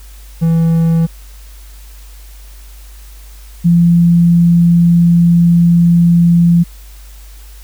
triangle / sine tone pair in turn, 164.81 / 171 Hz, E3 / F3, 0 / -36 cents, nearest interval minor second, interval 64 cents, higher second, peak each -6 / -5 dBFS, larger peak second, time 0.41-1.07 / 3.64-6.64 s, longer second, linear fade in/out 20 ms, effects added 50 Hz sine -32 dBFS peak until 7.63 s + white hiss -43 dBFS RMS until 7.63 s

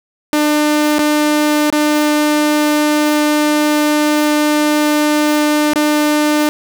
sawtooth tone with dropouts, 299.7 Hz, D4, 35 cents sharp, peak -7 dBFS, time 0.33-6.49 s, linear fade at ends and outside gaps 0 ms, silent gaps 0.985-0.992 / 1.702-1.726 / 5.734-5.758 s, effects none

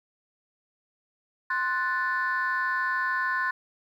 sine chord, F# diminished, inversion second, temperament equal, 1046.5 / 1480 / 1760 Hz, C6 / F#6 / A6, 0 / 0 / 0 cents, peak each -28 dBFS, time 1.5-3.51 s, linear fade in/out 5 ms, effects tanh soft clip ceiling -18 dBFS + 10-bit

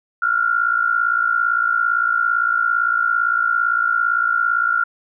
sine tone pair together, 1373 / 1430.7 Hz, F6 / F6, -30 / +41 cents, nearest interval minor second, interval 71 cents, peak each -18 dBFS, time 0.22-4.84 s, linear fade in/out 5 ms, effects none

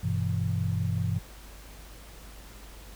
sine chord, E minor, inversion first, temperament equal, 98 / 123.47 / 164.81 Hz, G2 / B2 / E3, 0 / 0 / 0 cents, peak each -28 / -31 / -31 dBFS, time 0.03-1.19 s, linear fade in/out 10 ms, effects added 50 Hz sine -46 dBFS peak until 2.95 s + pink hiss -50 dBFS RMS until 2.95 s

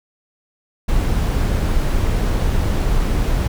brown noise, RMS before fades -17 dBFS, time 0.88-3.48 s, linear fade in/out 10 ms, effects none

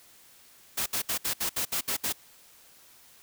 white noise bursts, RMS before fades -29 dBFS, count 9, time 0.77-2.127 s, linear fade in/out 10 ms, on 93 ms, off 65 ms, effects white hiss -56 dBFS RMS until 3.22 s

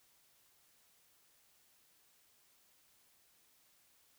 silence, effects white hiss -70 dBFS RMS until 4.18 s

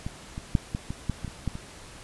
clicks, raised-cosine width 5 ms, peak -19 / -21 / -8 / -16 / -19 / -13 / -20 / -25 / -15 / -23 dBFS, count 10, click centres 0.065 / 0.379 / 0.552 / 0.749 / 0.905 / 1.097 / 1.247 / 1.279 / 1.477 / 1.554 s, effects pink hiss -46 dBFS RMS until 2.03 s + resampled to 24000 Hz

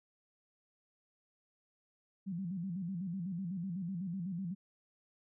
sine tone with vibrato, 181.4 Hz, F#3, 34 cents flat, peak -36 dBFS, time 2.26-4.55 s, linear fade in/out 20 ms, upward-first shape square, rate 8 Hz, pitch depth 120 cents each way, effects none

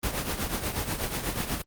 pink noise with tremolo, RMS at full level -27 dBFS, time 0.03-1.62 s, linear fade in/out 5 ms, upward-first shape triangle, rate 8.2 Hz, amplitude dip 70%, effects Opus 24 kbps

